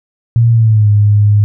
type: tone with pitch glide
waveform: sine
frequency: 116.54 to 103.83 Hz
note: A#2 to G#2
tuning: 0 to 0 cents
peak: -5 dBFS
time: 0.36-1.44 s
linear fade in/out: 0 ms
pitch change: -200 cents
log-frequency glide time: 0.51-0.89 s
effects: none